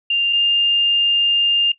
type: tone pair in turn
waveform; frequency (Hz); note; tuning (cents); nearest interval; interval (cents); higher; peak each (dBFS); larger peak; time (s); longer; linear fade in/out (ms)
sine; 2794 / 2807; F7 / F7; 0 / +8; unison; 8; second; -14 / -12; second; 0.1-0.33 / 0.33-1.72; second; 5
effects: noise-tail reverb RT60 0.1 s tail -18 dB re dry